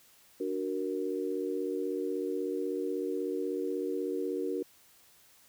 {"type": "chord", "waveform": "sine", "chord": "D augmented", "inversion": "none", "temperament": "equal", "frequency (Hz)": [293.7, 370, 466.2], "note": ["D4", "F#4", "A#4"], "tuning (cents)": [0, 0, 0], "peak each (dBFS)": [-36, -34, -35], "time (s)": [0.4, 4.63], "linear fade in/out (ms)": 5, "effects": ["white hiss -61 dBFS RMS until 5.48 s"]}